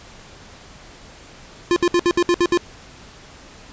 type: tone bursts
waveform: square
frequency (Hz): 349.2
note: F4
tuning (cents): 0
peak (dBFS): -14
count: 8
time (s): 1.71-2.574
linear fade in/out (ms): 0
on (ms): 52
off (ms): 64
effects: pink hiss -43 dBFS RMS until 3.72 s + resampled to 16000 Hz